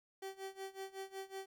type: tone with tremolo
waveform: 30% pulse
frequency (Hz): 386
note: G4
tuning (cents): -27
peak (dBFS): -39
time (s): 0.22-1.46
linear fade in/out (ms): 5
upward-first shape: sine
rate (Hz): 5.4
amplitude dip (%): 90
effects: 13-bit